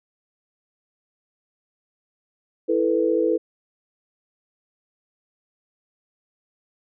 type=chord; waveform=sine; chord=E suspended fourth; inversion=none; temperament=just; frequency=329.6 / 439.5 / 494.4 Hz; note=E4 / A4 / B4; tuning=0 / -2 / +2 cents; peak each=-22 dBFS; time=2.68-3.38 s; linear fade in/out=20 ms; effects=none